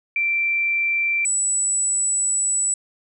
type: tone pair in turn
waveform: sine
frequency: 2349 / 7901 Hz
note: D7 / B8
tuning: 0 / 0 cents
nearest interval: octave + major sixth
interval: 2100 cents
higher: second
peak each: -18 dBFS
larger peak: neither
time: 0.16-1.25 / 1.25-2.74 s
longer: second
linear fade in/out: 2 ms
effects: none